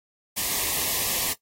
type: band-stop noise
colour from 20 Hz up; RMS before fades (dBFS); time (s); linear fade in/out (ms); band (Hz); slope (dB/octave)
white; -26; 0.36-1.34; 20; 1200 to 1700; 96
effects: noise-tail reverb RT60 0.1 s tail -17 dB re dry + AAC 48 kbps